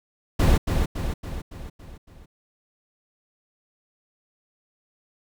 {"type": "noise with echo", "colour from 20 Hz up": "brown", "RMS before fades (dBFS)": -17, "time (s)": [0.39, 0.58], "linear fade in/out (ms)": 10, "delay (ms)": 280, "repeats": 6, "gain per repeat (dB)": -5, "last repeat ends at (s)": 2.26, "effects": []}